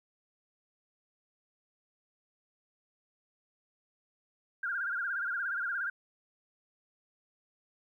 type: tone with vibrato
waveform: sine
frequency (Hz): 1498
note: F#6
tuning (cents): +21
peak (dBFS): -31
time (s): 4.63-5.9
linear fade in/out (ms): 5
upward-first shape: sine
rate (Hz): 17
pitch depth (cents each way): 140
effects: 12-bit